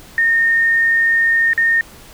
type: tone with dropouts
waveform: sine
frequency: 1833 Hz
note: A#6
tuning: 30 cents flat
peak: -11 dBFS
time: 0.18-1.81 s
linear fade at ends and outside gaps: 1 ms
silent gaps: 1.533-1.577 s
effects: pink hiss -41 dBFS RMS until 2.13 s